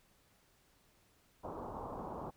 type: low-pass noise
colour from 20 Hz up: white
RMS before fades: -44 dBFS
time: 1.43-2.31 s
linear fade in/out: 20 ms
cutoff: 1100 Hz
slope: 48 dB/octave
effects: pink hiss -70 dBFS RMS until 2.36 s